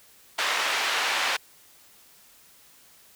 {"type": "band-pass noise", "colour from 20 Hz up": "white", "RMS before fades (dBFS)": -26, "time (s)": [0.38, 1.37], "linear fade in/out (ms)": 10, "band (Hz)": [720, 2900], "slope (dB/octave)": 12, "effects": ["white hiss -55 dBFS RMS until 3.15 s"]}